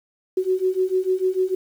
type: beating tone pair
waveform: sine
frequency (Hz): 369.4 / 376.1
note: F#4 / F#4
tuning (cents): -3 / +28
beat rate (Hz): 6.7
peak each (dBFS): -22 / -21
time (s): 0.37-1.55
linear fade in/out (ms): 5
effects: 8-bit